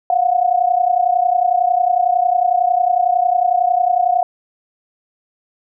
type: tone pair together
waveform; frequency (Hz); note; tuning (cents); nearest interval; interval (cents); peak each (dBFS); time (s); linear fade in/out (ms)
sine; 703 / 734; F5 / F#5; +11 / -14; minor second; 75; -15; 0.1-4.23; 2
effects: none